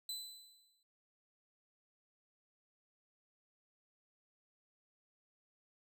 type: tone with exponential decay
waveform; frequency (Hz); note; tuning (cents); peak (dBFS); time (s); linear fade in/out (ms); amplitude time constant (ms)
sawtooth; 4013; B7; +27; -36; 0.09-0.83; 2; 160
effects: none